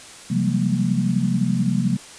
sine tone cluster, 131.7 / 172.2 / 188.2 / 199.7 / 232.1 Hz, C3 / F3 / F#3 / G3 / A#3, +12 / -24 / +30 / +32 / -7 cents, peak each -24 dBFS, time 0.3-1.97 s, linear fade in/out 10 ms, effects white hiss -41 dBFS RMS until 2.18 s + resampled to 22050 Hz

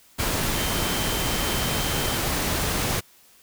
sine tone in noise, 3112 Hz, G7, 13 cents flat, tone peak -34 dBFS, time 0.54-2.18 s, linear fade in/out 20 ms, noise pink, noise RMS -25 dBFS, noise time 0.18-3.01 s, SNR -12 dB, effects white hiss -55 dBFS RMS until 3.42 s

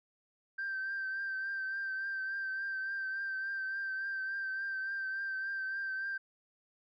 sine tone with vibrato, 1566 Hz, G6, 2 cents flat, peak -33 dBFS, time 0.58-6.18 s, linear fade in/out 10 ms, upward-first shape triangle, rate 3.5 Hz, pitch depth 33 cents each way, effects tanh soft clip ceiling -31 dBFS

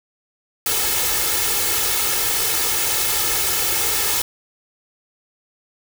white noise with comb filter, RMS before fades -20 dBFS, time 0.66-4.22 s, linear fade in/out 2 ms, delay 2.3 ms, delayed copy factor +0.7, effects none

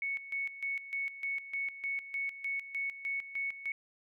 sine tone with tremolo, 2214 Hz, C#7, 3 cents flat, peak -32 dBFS, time 0.02-3.72 s, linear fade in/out 2 ms, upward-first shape square, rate 3.3 Hz, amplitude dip 75%, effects none

